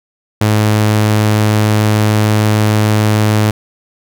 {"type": "tone", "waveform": "sawtooth", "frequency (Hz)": 106.7, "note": "G#2", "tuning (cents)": 47, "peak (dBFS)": -5, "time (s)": [0.41, 3.51], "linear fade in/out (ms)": 5, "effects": []}